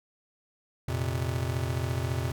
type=chord; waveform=square; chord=F suspended fourth; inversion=none; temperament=just; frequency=87.31 / 116.41 / 130.96 Hz; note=F2 / Bb2 / C3; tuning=0 / -2 / +2 cents; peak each=-33 dBFS; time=0.88-2.32 s; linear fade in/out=5 ms; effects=none